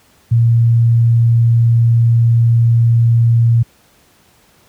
sine tone, 116.54 Hz, A#2, in tune, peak -7 dBFS, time 0.31-3.63 s, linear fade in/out 10 ms, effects pink hiss -51 dBFS RMS until 4.68 s + high-pass 60 Hz 12 dB/octave

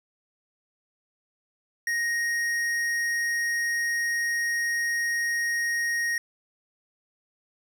sine tone with tanh clipping, 1871 Hz, A#6, 6 cents sharp, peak -26 dBFS, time 1.87-6.18 s, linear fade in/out 2 ms, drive 14 dB, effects none

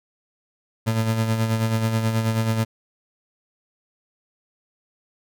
30% pulse tone with tremolo, 112 Hz, A2, 31 cents sharp, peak -15 dBFS, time 0.86-2.65 s, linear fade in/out 20 ms, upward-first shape sine, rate 9.3 Hz, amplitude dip 50%, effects none

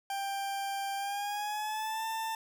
40% pulse tone with pitch glide, 790 to 891.9 Hz, G5 to A5, +13 to +23 cents, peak -32 dBFS, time 0.1-2.35 s, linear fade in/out 2 ms, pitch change +210 cents, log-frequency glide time 0.96-2.05 s, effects none

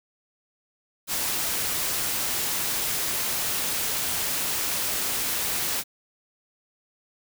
white noise, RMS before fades -27 dBFS, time 1.07-5.84 s, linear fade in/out 50 ms, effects none

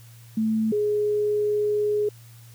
sine tone pair in turn, 220 / 418.1 Hz, A3 / G#4, 0 / +12 cents, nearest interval major seventh, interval 1112 cents, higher second, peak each -20 dBFS, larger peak neither, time 0.37-0.72 / 0.72-2.09 s, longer second, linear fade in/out 5 ms, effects added 116 Hz sine -45 dBFS peak until 2.54 s + white hiss -54 dBFS RMS until 2.54 s

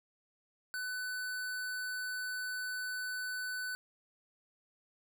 square tone, 1500 Hz, F#6, 23 cents sharp, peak -37 dBFS, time 0.74-3.75 s, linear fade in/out 0 ms, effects none

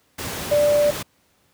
sine tone in noise, 587.3 Hz, D5, in tune, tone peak -14 dBFS, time 0.51-0.91 s, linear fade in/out 10 ms, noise pink, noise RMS -29 dBFS, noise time 0.18-1.03 s, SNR +12 dB, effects pink hiss -62 dBFS RMS until 1.53 s + high-pass 80 Hz 12 dB/octave

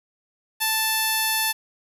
10% pulse tone with low-pass filter, 880 Hz, A5, in tune, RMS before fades -23 dBFS, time 0.6-1.53 s, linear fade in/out 20 ms, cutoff 11000 Hz, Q 7.7, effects 8-bit

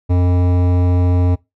sine tone with hard clipping, 89.3 Hz, F2, 39 cents sharp, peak -13 dBFS, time 0.09-1.36 s, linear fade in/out 20 ms, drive 15 dB, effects noise-tail reverb RT60 0.2 s tail -21 dB re dry

